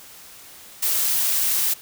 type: noise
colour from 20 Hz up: blue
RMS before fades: -21 dBFS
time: 0.82-1.74 s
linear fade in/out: 10 ms
effects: white hiss -44 dBFS RMS until 1.81 s